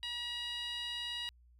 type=tone with band-pass filter; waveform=15% pulse; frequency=959 Hz; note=A#5; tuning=49 cents sharp; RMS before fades=-40 dBFS; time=0.03-1.29 s; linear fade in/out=0 ms; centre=3500 Hz; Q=2.4; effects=added 60 Hz sine -60 dBFS peak until 1.59 s